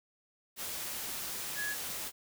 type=tone in noise; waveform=sine; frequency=1682 Hz; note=G#6; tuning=22 cents sharp; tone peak=-34 dBFS; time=1.55-1.76 s; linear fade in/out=50 ms; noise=white; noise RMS=-39 dBFS; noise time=0.56-2.12 s; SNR=+2 dB; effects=none